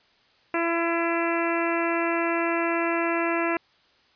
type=harmonic tone; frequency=336.4 Hz; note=E4; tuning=35 cents sharp; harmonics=1 / 2 / 3 / 4 / 5 / 6 / 7 / 8; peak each=-26 / -29 / -31 / -32 / -33 / -34 / -34 / -35 dBFS; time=0.54-3.57 s; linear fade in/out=2 ms; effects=white hiss -61 dBFS RMS until 4.15 s + resampled to 11025 Hz